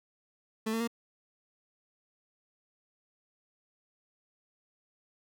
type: tone with pitch steps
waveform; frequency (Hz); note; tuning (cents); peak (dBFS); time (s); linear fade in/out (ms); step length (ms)
30% pulse; 220 / 226.4 / 233.1; A3 / A3 / A#3; 0 / +50 / 0; -27; 0.66-0.876; 10; 72
effects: none